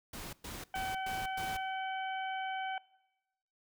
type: noise bursts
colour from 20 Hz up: pink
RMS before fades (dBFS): -44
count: 5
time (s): 0.13-1.57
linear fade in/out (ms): 5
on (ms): 200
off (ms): 110
type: harmonic tone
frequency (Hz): 762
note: G5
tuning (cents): -49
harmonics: 1 / 2 / 3 / 4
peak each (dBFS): -36 / -42 / -46 / -48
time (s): 0.74-2.78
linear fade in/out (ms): 2
effects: noise-tail reverb RT60 1.0 s tail -22 dB re dry